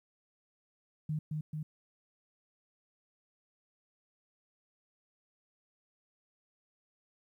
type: tone with echo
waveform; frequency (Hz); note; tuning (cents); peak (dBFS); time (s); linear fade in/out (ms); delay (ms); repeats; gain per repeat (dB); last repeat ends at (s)
sine; 153.6; D#3; -22; -31; 1.09-1.19; 5; 220; 2; -2; 1.63
effects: 12-bit